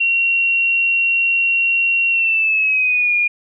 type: tone with pitch glide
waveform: sine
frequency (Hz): 2741 to 2428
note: F7 to D#7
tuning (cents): -33 to -43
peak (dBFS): -13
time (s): 0-3.28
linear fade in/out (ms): 10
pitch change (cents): -210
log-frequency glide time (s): 2.1-3.14
effects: none